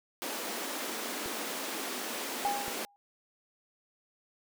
pink high-pass noise, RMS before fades -37 dBFS, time 0.22-2.85 s, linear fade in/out 0 ms, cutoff 220 Hz, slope 48 dB/octave
clicks, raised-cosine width 2 ms, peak -30 dBFS, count 2, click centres 1.26 / 2.681 s
sine tone with exponential decay, 811 Hz, G#5, 41 cents flat, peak -25 dBFS, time 2.45-2.96 s, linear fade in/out 0 ms, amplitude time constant 110 ms
effects none

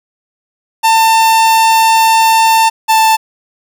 45% pulse tone pair in turn, 896 / 884.7 Hz, A5 / A5, +31 / +9 cents, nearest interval unison, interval 22 cents, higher first, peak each -6 dBFS, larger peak neither, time 0.83-2.7 / 2.88-3.17 s, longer first, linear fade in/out 20 ms, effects none

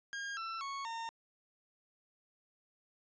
40% pulse tone with pitch steps, 1619 / 1338 / 1105.8 / 913.9 Hz, G#6 / E6 / C#6 / A#5, -45 / +25 / -5 / -35 cents, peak -38 dBFS, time 0.13-1.09 s, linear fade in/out 0 ms, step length 240 ms, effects resampled to 16000 Hz

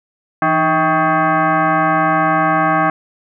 sine tone with frequency modulation, 165.9 Hz, E3, 11 cents sharp, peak -11 dBFS, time 0.42-2.9 s, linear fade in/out 2 ms, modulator 475 Hz, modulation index 3, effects none

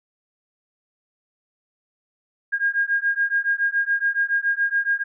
sine beating tone pair, 1619 / 1626.1 Hz, G#6 / G#6, -45 / -37 cents, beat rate 7.1 Hz, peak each -22 dBFS, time 2.52-5.04 s, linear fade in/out 20 ms, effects none

